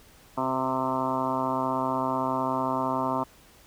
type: harmonic tone with a mistuned harmonic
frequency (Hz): 130.81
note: C3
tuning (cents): 0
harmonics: 1 / 2 / 3 / 4 / 5 / 6 / 7 / 8 / 9 / 10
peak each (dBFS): -39 / -31 / -38 / -38 / -32 / -39 / -30 / -32 / -35 / -40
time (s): 0.37-3.24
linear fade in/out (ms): 10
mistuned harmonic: 3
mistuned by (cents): -21
effects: pink hiss -55 dBFS RMS until 3.66 s